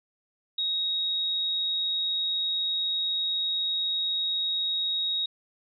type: tone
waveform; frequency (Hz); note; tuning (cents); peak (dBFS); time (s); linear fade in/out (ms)
sine; 3776; A#7; +22; -25; 0.58-5.26; 5
effects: none